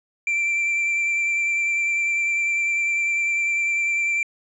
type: tone with vibrato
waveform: triangle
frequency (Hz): 2349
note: D7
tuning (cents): 0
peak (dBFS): -18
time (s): 0.27-4.23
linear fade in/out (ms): 2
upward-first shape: triangle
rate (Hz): 10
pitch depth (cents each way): 19
effects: resampled to 22050 Hz